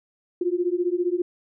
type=beating tone pair; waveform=sine; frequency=346.5 / 361.5 Hz; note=F4 / F#4; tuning=-14 / -40 cents; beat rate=15 Hz; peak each=-24 dBFS; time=0.41-1.22 s; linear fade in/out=5 ms; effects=none

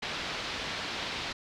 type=low-pass noise; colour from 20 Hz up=white; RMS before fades=-36 dBFS; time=0.02-1.33 s; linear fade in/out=10 ms; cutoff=4300 Hz; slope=24 dB/octave; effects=none

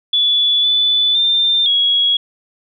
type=tone with pitch steps; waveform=sine; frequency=3440 / 3485 / 3590 / 3325 Hz; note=A7 / A7 / A7 / G#7; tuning=-40 / -17 / +34 / +1 cents; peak=-11 dBFS; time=0.13-2.17 s; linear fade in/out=5 ms; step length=510 ms; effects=none

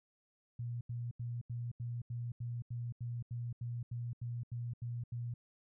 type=tone bursts; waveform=sine; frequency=119.4 Hz; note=A#2; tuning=42 cents sharp; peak=-37 dBFS; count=16; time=0.59-5.34 s; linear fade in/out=5 ms; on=220 ms; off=82 ms; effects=none

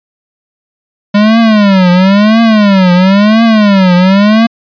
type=tone with vibrato; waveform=square; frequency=201.9 Hz; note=G#3; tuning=49 cents flat; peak=-4 dBFS; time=1.14-4.47 s; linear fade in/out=10 ms; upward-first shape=triangle; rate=0.98 Hz; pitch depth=240 cents each way; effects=resampled to 11025 Hz

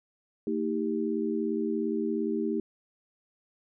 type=tone cluster; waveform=sine; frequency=225.9 / 317.6 / 394.8 Hz; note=A3 / D#4 / G4; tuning=+46 / +36 / +12 cents; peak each=-31 dBFS; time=0.47-2.6 s; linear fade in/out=2 ms; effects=none

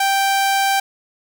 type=tone; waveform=sawtooth; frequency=784 Hz; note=G5; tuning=in tune; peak=-11 dBFS; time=0-0.8 s; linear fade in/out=5 ms; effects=none

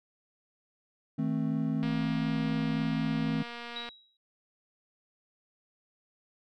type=chord; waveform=triangle; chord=A diminished; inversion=second; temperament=just; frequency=158.4 / 220 / 264 Hz; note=Eb3 / A3 / C4; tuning=+31 / 0 / +16 cents; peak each=-30 dBFS; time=1.18-3.43 s; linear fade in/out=10 ms
type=click train; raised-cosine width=0.3 ms; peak=-26 dBFS; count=489; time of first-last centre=1.83-3.889 s; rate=237 Hz
type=tone with exponential decay; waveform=sine; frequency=3857 Hz; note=B7; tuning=42 cents flat; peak=-34 dBFS; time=3.76-4.17 s; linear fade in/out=2 ms; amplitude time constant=88 ms
effects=none

